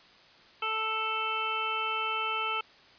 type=harmonic tone; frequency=440 Hz; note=A4; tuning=in tune; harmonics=1 / 2 / 3 / 5 / 6 / 7; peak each=-41 / -37 / -32 / -41 / -34 / -37 dBFS; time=0.62-2.61 s; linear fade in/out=5 ms; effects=white hiss -56 dBFS RMS until 2.98 s + resampled to 11025 Hz